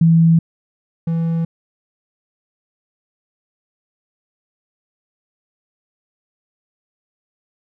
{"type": "tone pair in turn", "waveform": ["sine", "triangle"], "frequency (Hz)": [164.81, 165.4], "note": ["E3", "E3"], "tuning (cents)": [0, 6], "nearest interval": "unison", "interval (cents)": 6, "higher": "second", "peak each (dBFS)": [-8, -14], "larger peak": "first", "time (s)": [[0.01, 0.39], [1.07, 1.45]], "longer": "neither", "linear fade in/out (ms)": 5, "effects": []}